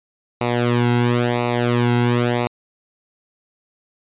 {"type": "tone with flanger", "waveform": "sawtooth", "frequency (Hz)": 120.7, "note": "B2", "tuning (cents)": -39, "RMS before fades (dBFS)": -18, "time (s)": [0.41, 2.47], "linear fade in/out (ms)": 0, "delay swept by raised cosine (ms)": [0.61, 1.71], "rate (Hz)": 0.97, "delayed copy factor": -0.85, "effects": ["resampled to 8000 Hz"]}